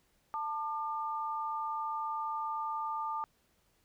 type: tone pair together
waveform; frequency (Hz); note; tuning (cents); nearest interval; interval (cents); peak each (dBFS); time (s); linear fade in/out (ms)
sine; 887.6 / 1200; A5 / D6; +15 / +37; perfect fourth; 522; -36 / -36; 0.34-3.24; 0
effects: pink hiss -72 dBFS RMS until 3.84 s